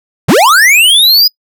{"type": "linear sweep", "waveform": "square", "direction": "up", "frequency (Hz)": [90.2, 5010], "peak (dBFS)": -4, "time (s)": [0.28, 1.28], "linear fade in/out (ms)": 10, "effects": ["noise-tail reverb RT60 0.1 s tail -25 dB re dry"]}